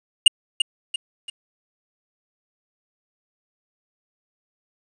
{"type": "tone with echo", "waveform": "square", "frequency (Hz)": 2850, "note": "F7", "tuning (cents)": 34, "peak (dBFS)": -7, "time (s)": [0.26, 0.28], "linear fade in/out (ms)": 5, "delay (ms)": 340, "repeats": 3, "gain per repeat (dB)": -8, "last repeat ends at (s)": 1.3, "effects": ["resampled to 22050 Hz", "8-bit"]}